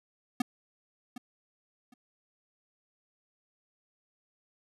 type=tone with echo; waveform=square; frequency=246.9 Hz; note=B3; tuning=in tune; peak=-25 dBFS; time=0.4-0.42 s; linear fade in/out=5 ms; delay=760 ms; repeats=2; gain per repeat=-14 dB; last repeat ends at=1.94 s; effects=resampled to 32000 Hz